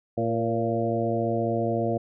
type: harmonic tone with a mistuned harmonic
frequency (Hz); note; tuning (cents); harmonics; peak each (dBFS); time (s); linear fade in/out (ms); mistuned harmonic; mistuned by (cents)
114.5; A#2; -31; 1 / 2 / 3 / 4 / 5 / 6; -30 / -30 / -30 / -30 / -30 / -30; 0.17-1.98; 10; 4; +40
effects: none